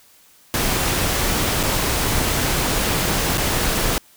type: noise with dropouts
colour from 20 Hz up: pink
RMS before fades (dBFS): -20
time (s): 0.54-3.98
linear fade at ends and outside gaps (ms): 0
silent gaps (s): 1.63-1.635 / 3.374-3.38
effects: white hiss -52 dBFS RMS until 4.16 s